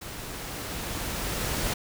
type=noise with level ramp; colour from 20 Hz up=pink; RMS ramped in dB=-39 to -28 dBFS; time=0.01-1.74 s; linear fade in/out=10 ms; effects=none